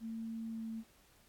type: tone with pitch glide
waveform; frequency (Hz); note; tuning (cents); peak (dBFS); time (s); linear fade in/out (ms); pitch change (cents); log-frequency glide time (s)
sine; 225.5 to 224.1; A3 to A3; +43 to +32; -39; 0-0.84; 50; -11; 0.51-0.6
effects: pink hiss -66 dBFS RMS until 1.28 s + AAC 64 kbps